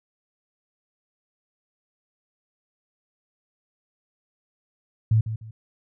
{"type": "tone with echo", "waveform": "sine", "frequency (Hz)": 110.4, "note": "A2", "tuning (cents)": 6, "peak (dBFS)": -15, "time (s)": [5.11, 5.21], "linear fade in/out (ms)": 5, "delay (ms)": 150, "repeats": 2, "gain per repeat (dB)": -11, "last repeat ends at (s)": 5.51, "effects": []}